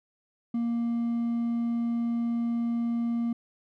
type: tone with hard clipping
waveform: triangle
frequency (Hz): 234.1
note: A#3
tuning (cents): +8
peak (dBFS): -26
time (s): 0.54-3.33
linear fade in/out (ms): 5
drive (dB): 5
effects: none